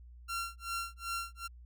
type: tone with tremolo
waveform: sawtooth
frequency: 1370 Hz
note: F6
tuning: 34 cents flat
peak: -30 dBFS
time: 0.28-1.48 s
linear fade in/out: 20 ms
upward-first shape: sine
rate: 2.6 Hz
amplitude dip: 100%
effects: added 60 Hz sine -50 dBFS peak until 1.65 s